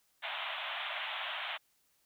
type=band-pass noise; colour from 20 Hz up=white; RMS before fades=-39 dBFS; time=0.22-1.58 s; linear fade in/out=20 ms; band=600 to 3600 Hz; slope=96 dB/octave; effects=white hiss -73 dBFS RMS until 2.05 s